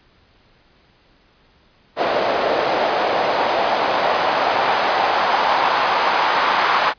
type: noise with band-pass filter sweep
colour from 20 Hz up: white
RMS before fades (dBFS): -18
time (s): 1.96-6.94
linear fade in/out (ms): 50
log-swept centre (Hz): 570 to 1000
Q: 2.1
effects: pink hiss -55 dBFS RMS until 6.98 s + resampled to 11025 Hz